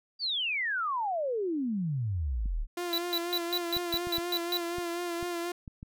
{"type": "exponential sweep", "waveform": "sine", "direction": "down", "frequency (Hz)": [4769, 32.52], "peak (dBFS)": -28, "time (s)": [0.19, 2.67], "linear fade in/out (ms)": 50}
{"type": "clicks", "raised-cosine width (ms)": 5, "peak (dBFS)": -30, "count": 9, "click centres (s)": [2.458, 3.767, 3.941, 4.071, 4.183, 4.784, 5.228, 5.678, 5.829]}
{"type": "tone with vibrato", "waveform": "sawtooth", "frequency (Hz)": 346.1, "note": "F4", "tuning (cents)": -16, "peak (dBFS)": -28, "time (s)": [2.77, 5.52], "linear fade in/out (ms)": 5, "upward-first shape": "sine", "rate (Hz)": 4.1, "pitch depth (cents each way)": 35}
{"type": "tone bursts", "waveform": "square", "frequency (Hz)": 3951, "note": "B7", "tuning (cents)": 0, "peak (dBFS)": -28, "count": 9, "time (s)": [2.93, 4.571], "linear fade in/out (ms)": 0, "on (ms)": 49, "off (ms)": 150}
{"effects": []}